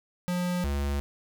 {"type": "tone pair in turn", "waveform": "square", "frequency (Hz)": [178.3, 70.76], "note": ["F3", "C#2"], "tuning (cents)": [36, 36], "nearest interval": "octave + major third", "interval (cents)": 1600, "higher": "first", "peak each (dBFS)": -27, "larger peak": "neither", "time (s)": [[0.28, 0.64], [0.64, 1]], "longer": "neither", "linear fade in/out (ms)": 0, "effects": []}